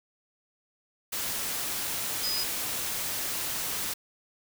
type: tone in noise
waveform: sine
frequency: 4978 Hz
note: D#8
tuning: in tune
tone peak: -29 dBFS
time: 2.23-2.44 s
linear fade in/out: 10 ms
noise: white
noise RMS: -32 dBFS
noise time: 1.12-3.94 s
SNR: 0 dB
effects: none